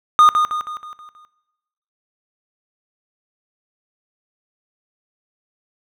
triangle tone with echo, 1226 Hz, D#6, 26 cents flat, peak -5 dBFS, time 0.19-0.29 s, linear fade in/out 0 ms, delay 160 ms, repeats 6, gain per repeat -6 dB, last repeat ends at 1.25 s, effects noise-tail reverb RT60 1.0 s tail -19 dB re dry

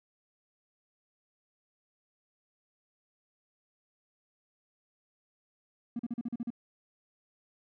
triangle tone bursts, 235.9 Hz, A#3, 21 cents sharp, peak -28 dBFS, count 8, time 5.96-6.504 s, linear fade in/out 5 ms, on 33 ms, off 40 ms, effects tanh soft clip ceiling -28 dBFS

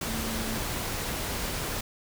sine tone in noise, 223.7 Hz, A3, 29 cents sharp, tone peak -34 dBFS, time 0.07-0.58 s, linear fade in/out 5 ms, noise pink, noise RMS -32 dBFS, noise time 0.01-1.81 s, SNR -5 dB, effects none

